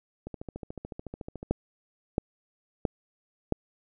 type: two click trains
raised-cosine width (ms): 2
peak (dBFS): -11 / -24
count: 4 / 17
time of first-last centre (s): 1.51-3.523 / 0.27-1.429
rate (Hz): 1.49 / 13.8
effects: none